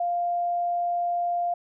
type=tone; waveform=sine; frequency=698.5 Hz; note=F5; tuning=in tune; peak=-23 dBFS; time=0-1.54 s; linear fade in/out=5 ms; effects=none